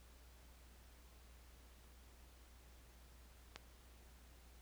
click, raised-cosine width 0.2 ms, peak -29 dBFS, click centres 3.56 s, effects added 60 Hz sine -61 dBFS peak until 4.61 s + pink hiss -67 dBFS RMS until 4.61 s

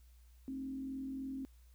sine tone with frequency modulation, 266.9 Hz, C4, 35 cents sharp, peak -39 dBFS, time 0.48-1.45 s, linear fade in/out 0 ms, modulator 43.3 Hz, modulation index 0.42, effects added 60 Hz sine -58 dBFS peak until 1.74 s + white hiss -73 dBFS RMS until 1.74 s

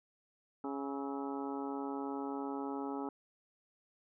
harmonic tone with a mistuned harmonic, 138.59 Hz, C#3, in tune, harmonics 2 / 3 / 4 / 5 / 6 / 7 / 8 / 9, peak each -39 / -43 / -51 / -52 / -44 / -50 / -54 / -49 dBFS, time 0.64-3.09 s, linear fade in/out 2 ms, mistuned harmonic 9, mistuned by +68 cents, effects none

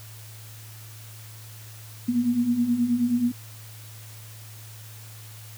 sine beating tone pair, 233.7 / 243.1 Hz, A#3 / B3, +5 / -27 cents, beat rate 9.4 Hz, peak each -27 / -21 dBFS, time 2.08-3.32 s, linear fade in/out 10 ms, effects added 109 Hz sine -42 dBFS peak until 5.57 s + white hiss -47 dBFS RMS until 5.57 s

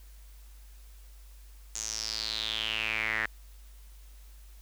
sawtooth tone with band-pass filter sweep, 110 Hz, A2, in tune, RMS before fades -33 dBFS, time 1.75-3.26 s, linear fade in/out 5 ms, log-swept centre 6800 to 1800 Hz, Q 6.5, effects added 50 Hz sine -48 dBFS peak until 4.61 s + white hiss -61 dBFS RMS until 4.61 s

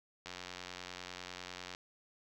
click train, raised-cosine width 0.2 ms, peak -26 dBFS, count 135, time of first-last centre 0.26-1.749 s, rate 90 Hz, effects none

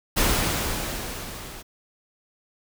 pink noise with level ramp, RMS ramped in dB -20 to -40 dBFS, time 0.16-1.63 s, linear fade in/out 20 ms, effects none

